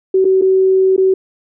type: tone with dropouts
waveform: sine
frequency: 379.2 Hz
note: F#4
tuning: 43 cents sharp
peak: -8 dBFS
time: 0.14-1.14 s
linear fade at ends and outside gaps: 5 ms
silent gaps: 0.246-0.251 / 0.414-0.42 / 0.964-0.978 s
effects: none